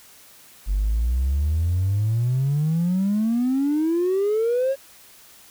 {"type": "exponential sweep", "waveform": "triangle", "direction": "up", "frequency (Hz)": [46.25, 553], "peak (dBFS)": -15, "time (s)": [0.66, 4.76], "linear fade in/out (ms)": 50, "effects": ["tanh soft clip ceiling -15 dBFS", "white hiss -49 dBFS RMS until 5.5 s"]}